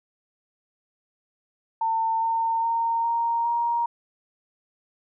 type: tone with pitch steps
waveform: sine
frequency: 900 / 909.9 / 920 / 930.1 / 940.4 Hz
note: A5 / A#5 / A#5 / A#5 / A#5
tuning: +39 / -42 / -23 / -4 / +15 cents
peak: -21 dBFS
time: 1.81-3.86 s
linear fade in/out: 5 ms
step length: 410 ms
effects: none